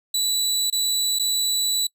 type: tone with dropouts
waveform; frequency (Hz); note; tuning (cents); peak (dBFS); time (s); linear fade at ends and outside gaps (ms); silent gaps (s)
25% pulse; 3951; B7; 0; -16; 0.14-1.87; 5; 0.701-0.725 / 1.188-1.195
effects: noise-tail reverb RT60 0.1 s tail -25 dB re dry